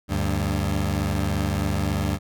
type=tone pair together; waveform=20% pulse; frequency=74.63 / 98 Hz; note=D2 / G2; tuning=+28 / 0 cents; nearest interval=perfect fourth; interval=472 cents; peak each=-20 dBFS; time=0.08-2.19 s; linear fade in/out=50 ms; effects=none